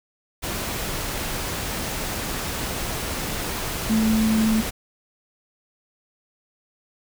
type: tone in noise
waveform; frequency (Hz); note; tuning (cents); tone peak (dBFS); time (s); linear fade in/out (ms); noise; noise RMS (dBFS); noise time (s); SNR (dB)
sine; 220; A3; 0; -17; 3.89-4.62; 20; pink; -28; 0.42-4.71; +8
effects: none